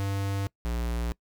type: tone pair in turn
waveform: square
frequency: 98.7 / 58.69 Hz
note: G2 / A#1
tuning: +12 / +12 cents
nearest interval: major sixth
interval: 900 cents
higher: first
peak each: -28 dBFS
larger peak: neither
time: 0-0.47 / 0.65-1.12 s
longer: neither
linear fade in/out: 0 ms
effects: noise-tail reverb RT60 0.1 s tail -23 dB re dry